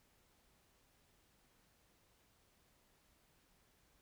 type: silence
effects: pink hiss -73 dBFS RMS until 4.01 s